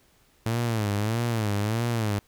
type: tone with vibrato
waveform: sawtooth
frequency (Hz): 110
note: A2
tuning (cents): 0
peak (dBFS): -20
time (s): 0.46-2.19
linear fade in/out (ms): 0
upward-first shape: sine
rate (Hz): 1.6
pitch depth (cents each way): 140
effects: pink hiss -62 dBFS RMS until 2.27 s